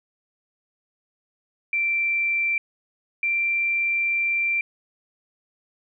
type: tone pair in turn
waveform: sine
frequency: 2349 / 2358 Hz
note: D7 / D7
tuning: 0 / +6 cents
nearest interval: unison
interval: 6 cents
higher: second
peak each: -20 dBFS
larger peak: neither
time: 1.73-2.58 / 3.23-4.61 s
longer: second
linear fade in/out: 2 ms
effects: none